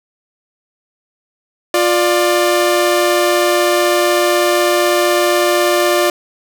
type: tone pair together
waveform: sawtooth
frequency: 352.3 / 592.5 Hz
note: F4 / D5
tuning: +15 / +15 cents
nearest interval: major sixth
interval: 900 cents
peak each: -10 dBFS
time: 1.74-6.1 s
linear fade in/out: 2 ms
effects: none